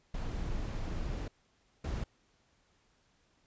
brown noise bursts at uneven times, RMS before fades -36 dBFS, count 2, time 0.14-1.28 / 1.84-2.04 s, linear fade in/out 5 ms, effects pink hiss -71 dBFS RMS until 3.46 s + resampled to 16000 Hz

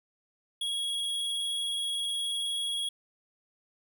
square tone with vibrato, 3318 Hz, G#7, 2 cents flat, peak -30 dBFS, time 0.61-2.89 s, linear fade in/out 5 ms, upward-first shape square, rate 19 Hz, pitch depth 9 cents each way, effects none

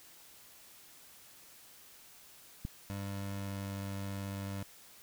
click, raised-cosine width 5 ms, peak -25 dBFS, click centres 2.651 s
25% pulse tone with pitch glide, 99.2 to 98.46 Hz, G2 to G2, +21 to +8 cents, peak -34 dBFS, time 2.9-4.63 s, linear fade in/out 0 ms, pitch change -13 cents, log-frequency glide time 3.07-3.75 s
effects white hiss -57 dBFS RMS until 5.02 s

